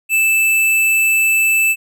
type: tone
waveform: square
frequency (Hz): 2637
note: E7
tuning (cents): 0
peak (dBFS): -12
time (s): 0.09-1.76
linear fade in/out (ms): 50
effects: none